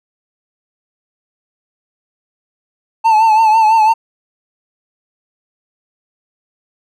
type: tone with vibrato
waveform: triangle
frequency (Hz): 880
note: A5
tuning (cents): 0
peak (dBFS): -5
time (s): 3.04-3.94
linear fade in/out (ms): 20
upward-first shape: triangle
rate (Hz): 6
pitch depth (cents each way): 67
effects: none